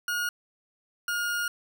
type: tone pair in turn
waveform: 40% pulse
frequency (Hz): 1436 / 1426.9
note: F6 / F6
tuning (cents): +48 / +37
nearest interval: unison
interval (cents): 11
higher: first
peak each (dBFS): -26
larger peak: neither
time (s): 0.08-0.29 / 1.08-1.48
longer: second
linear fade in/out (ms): 2
effects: none